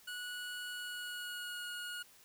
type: tone with pitch glide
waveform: 25% pulse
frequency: 1465 to 1442.3 Hz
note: F#6 to F#6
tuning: -18 to -45 cents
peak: -37 dBFS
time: 0.07-2.03 s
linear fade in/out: 10 ms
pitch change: -27 cents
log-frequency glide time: 0.69-1.66 s
effects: white hiss -62 dBFS RMS until 2.24 s